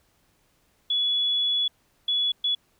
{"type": "tone bursts at uneven times", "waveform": "sine", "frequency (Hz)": 3400, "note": "G#7", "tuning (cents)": 40, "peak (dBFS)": -21, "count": 3, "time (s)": [[0.9, 1.68], [2.08, 2.32], [2.44, 2.55]], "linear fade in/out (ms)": 5, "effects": ["pink hiss -66 dBFS RMS until 2.79 s"]}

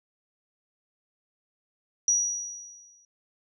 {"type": "tone with exponential decay", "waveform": "sine", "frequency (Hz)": 5800, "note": "F#8", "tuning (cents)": -35, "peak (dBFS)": -18, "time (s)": [2.08, 3.05], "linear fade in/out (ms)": 2, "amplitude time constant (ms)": 210, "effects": []}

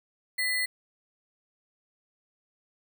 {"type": "tone with sample-and-hold", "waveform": "sine", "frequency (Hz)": 1998, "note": "B6", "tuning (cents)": 20, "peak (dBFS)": -25, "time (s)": [0.38, 0.66], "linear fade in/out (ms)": 10, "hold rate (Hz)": 6300, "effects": []}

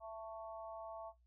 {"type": "harmonic tone", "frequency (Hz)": 221.9, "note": "A3", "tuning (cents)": 15, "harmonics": [3, 4, 5], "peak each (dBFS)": [-47, -52, -53], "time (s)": [0, 1.13], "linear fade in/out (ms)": 50, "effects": ["noise-tail reverb RT60 0.2 s tail -17 dB re dry", "added 60 Hz sine -68 dBFS peak until 1.26 s"]}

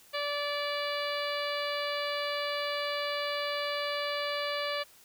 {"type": "harmonic tone", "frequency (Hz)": 580, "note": "D5", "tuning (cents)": -22, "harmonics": [1, 2, 3, 4, 5, 6, 7, 8], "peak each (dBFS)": [-34, -37, -39, -40, -41, -42, -42, -43], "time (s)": [0.13, 4.84], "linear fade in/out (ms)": 20, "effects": ["white hiss -58 dBFS RMS until 5.04 s"]}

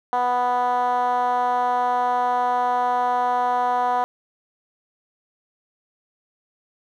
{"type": "tone with band-pass filter", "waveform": "10% pulse", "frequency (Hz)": 246.9, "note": "B3", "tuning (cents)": 0, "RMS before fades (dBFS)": -21, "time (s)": [0.13, 4.04], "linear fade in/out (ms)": 0, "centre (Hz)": 840, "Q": 4.4, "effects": []}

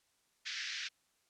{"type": "band-pass noise", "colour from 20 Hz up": "pink", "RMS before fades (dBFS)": -41, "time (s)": [0.45, 0.89], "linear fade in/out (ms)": 20, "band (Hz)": [1600, 6000], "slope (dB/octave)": 48, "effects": ["white hiss -75 dBFS RMS until 1.29 s", "low-pass 10000 Hz 12 dB/octave"]}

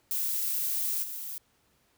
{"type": "noise with level steps", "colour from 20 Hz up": "violet", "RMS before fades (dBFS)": [-30, -38], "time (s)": [0.11, 1.38], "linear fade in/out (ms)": 0, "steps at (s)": 1.02, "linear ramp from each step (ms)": 20, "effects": ["pink hiss -68 dBFS RMS until 1.97 s", "high-pass 60 Hz 12 dB/octave"]}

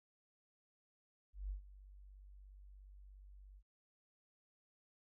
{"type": "tone with ADSR envelope", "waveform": "sine", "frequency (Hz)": 48.5, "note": "G1", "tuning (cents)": -18, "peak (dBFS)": -38, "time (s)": [1.33, 3.63], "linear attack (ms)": 170, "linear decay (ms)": 110, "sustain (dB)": -17, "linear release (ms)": 62, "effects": []}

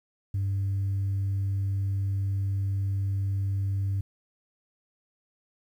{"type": "tone", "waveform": "sine", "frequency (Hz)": 98, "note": "G2", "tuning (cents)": 0, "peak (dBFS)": -23, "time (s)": [0.34, 4.01], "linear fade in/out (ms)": 5, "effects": ["tanh soft clip ceiling -23 dBFS", "10-bit"]}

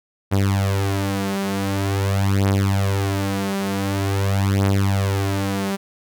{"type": "beating tone pair", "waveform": "sawtooth", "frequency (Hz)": [98, 98.46], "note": ["G2", "G2"], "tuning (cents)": [0, 8], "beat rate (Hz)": 0.46, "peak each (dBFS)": -17, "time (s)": [0.31, 5.77], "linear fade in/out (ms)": 20, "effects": []}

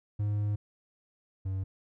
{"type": "tone pair in turn", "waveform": "triangle", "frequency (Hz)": [103.83, 95.49], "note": ["G#2", "G2"], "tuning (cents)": [0, -45], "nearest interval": "minor second", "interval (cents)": 145, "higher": "first", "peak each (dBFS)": [-25, -28], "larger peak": "first", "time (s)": [[0.19, 0.56], [1.45, 1.64]], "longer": "first", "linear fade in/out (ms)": 10, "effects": []}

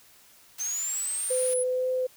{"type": "high-pass noise", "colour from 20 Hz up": "white", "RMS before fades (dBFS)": -41, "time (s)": [0.58, 1.54], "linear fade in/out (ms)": 5, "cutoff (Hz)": 1000, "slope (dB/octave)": 12}
{"type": "linear sweep", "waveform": "sine", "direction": "up", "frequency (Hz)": [6200, 10340], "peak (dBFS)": -28, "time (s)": [0.59, 1.64], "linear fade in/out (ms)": 20}
{"type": "tone with vibrato", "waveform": "sine", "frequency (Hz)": 509, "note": "C5", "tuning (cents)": -48, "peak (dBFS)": -24, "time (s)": [1.3, 2.07], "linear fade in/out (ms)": 10, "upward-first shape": "sine", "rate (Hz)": 2, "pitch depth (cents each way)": 10}
{"effects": ["white hiss -56 dBFS RMS until 2.16 s"]}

